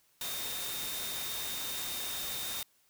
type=tone in noise; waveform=sine; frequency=3669 Hz; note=A#7; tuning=28 cents flat; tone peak=-41 dBFS; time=0.21-2.63 s; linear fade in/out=2 ms; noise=white; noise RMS=-38 dBFS; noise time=0.21-2.63 s; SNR=-6 dB; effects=white hiss -69 dBFS RMS until 2.89 s